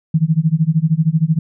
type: tone with tremolo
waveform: sine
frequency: 159.6 Hz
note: D#3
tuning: 44 cents sharp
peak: -8 dBFS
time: 0.14-1.39 s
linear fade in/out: 5 ms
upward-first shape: sine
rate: 13 Hz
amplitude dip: 95%
effects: none